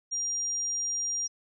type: tone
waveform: sine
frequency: 5700 Hz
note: F8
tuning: 34 cents sharp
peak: -28 dBFS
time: 0.11-1.28 s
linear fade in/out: 20 ms
effects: none